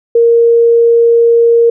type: tone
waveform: sine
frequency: 466.2 Hz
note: A#4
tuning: in tune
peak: -4 dBFS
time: 0.15-1.7 s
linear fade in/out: 5 ms
effects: none